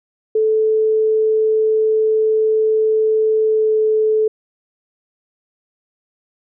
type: tone with pitch glide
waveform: sine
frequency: 436.5 to 434 Hz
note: A4 to A4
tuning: -14 to -24 cents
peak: -12 dBFS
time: 0.35-4.28 s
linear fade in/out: 5 ms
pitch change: -10 cents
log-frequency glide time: 3.43-3.76 s
effects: none